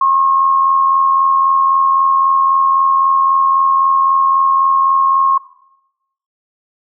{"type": "tone with amplitude modulation", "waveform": "sine", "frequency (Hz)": 1080, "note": "C#6", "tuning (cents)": -45, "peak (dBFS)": -7, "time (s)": [0.01, 5.38], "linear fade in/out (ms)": 5, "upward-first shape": "sine", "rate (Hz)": 83.8, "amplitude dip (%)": 40, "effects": ["noise-tail reverb RT60 0.9 s tail -18 dB re dry"]}